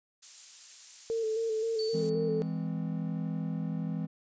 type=noise; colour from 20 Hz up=violet; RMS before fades=-40 dBFS; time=0.22-2.1 s; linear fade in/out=10 ms
type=tone with vibrato; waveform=sine; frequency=446 Hz; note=A4; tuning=23 cents sharp; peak=-28 dBFS; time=1.1-2.42 s; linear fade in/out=0 ms; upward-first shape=square; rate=3.8 Hz; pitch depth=32 cents each way
type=tone with exponential decay; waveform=sine; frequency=4508 Hz; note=C#8; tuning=28 cents sharp; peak=-35 dBFS; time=1.79-2.67 s; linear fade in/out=1 ms; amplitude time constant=190 ms
type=chord; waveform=triangle; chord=E augmented; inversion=none; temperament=just; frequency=164.81 / 206 / 257.5 Hz; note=E3 / G#3 / B#3; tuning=0 / -14 / -28 cents; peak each=-31 / -35 / -37 dBFS; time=1.93-4.07 s; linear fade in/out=20 ms
effects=resampled to 16000 Hz